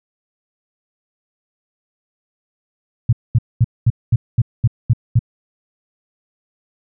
sine tone bursts, 116.54 Hz, A#2, in tune, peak -8 dBFS, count 9, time 3.09-5.192 s, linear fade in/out 5 ms, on 38 ms, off 220 ms, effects none

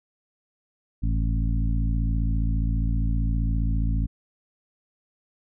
harmonic tone with a mistuned harmonic, 55 Hz, A1, in tune, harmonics 1 / 2 / 3 / 4 / 5, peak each -22 / -28 / -32 / -34 / -36 dBFS, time 1.02-4.07 s, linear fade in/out 20 ms, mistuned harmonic 1, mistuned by -140 cents, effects none

